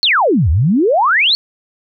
sine exponential two-way sweep, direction down then up, 4507 to 71.6 to 4507 Hz, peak -9 dBFS, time 0.03-1.35 s, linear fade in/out 0 ms, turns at 0.5 s, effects none

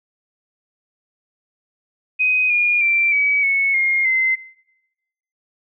sine tone with pitch steps, 2509 / 2429 / 2352 / 2277 / 2204 / 2134 / 2066 Hz, D#7 / D#7 / D7 / C#7 / C#7 / C7 / C7, +14 / -42 / +2 / +46 / -11 / +34 / -22 cents, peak -14 dBFS, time 2.19-4.36 s, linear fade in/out 20 ms, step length 310 ms, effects noise-tail reverb RT60 1.0 s tail -23 dB re dry

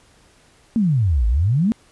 sine exponential two-way sweep, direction down then up, 239 to 51.9 to 239 Hz, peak -14 dBFS, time 0.76-1.72 s, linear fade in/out 0 ms, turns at 1.27 s, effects pink hiss -54 dBFS RMS until 1.91 s + resampled to 24000 Hz

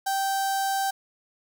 sawtooth tone with notch filter, 780 Hz, G5, 9 cents flat, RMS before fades -26 dBFS, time 0.06-0.91 s, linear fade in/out 10 ms, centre 2400 Hz, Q 0.98, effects 9-bit

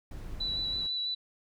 brown noise, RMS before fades -41 dBFS, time 0.11-0.87 s, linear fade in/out 2 ms
sine tone with vibrato, 3951 Hz, B7, in tune, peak -30 dBFS, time 0.4-1.15 s, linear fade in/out 10 ms, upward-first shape square, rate 6.1 Hz, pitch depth 11 cents each way
effects none

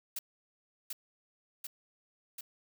blue noise with echo, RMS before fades -37 dBFS, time 0.16-0.19 s, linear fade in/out 5 ms, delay 740 ms, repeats 3, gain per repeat -2 dB, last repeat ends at 2.41 s, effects none

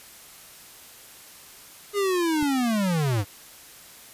square linear sweep, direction down, 415.3 to 93.5 Hz, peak -22 dBFS, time 1.93-3.25 s, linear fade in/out 50 ms
click, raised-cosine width 5 ms, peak -24 dBFS, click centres 2.427 s
effects white hiss -47 dBFS RMS until 4.13 s + resampled to 32000 Hz

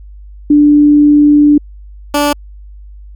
sine / 15% pulse tone pair in turn, 294 / 290.8 Hz, D4 / D4, +2 / -17 cents, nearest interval unison, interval 19 cents, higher first, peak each -3 dBFS, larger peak neither, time 0.5-1.58 / 2.14-2.33 s, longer first, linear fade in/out 5 ms, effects added 50 Hz sine -30 dBFS peak until 3.15 s

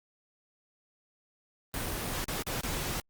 pink noise with dropouts, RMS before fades -34 dBFS, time 1.74-3 s, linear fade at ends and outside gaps 0 ms, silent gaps 1.86-1.864 / 2.243-2.283 / 2.424-2.467 / 2.609-2.634 s, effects Opus 24 kbps

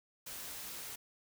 white noise, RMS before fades -45 dBFS, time 0.26-0.96 s, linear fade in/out 10 ms, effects none

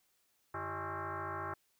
sine tone with frequency modulation, 148 Hz, D3, 14 cents sharp, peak -37 dBFS, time 0.54-1.54 s, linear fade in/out 5 ms, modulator 242 Hz, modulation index 6, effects white hiss -75 dBFS RMS until 1.79 s

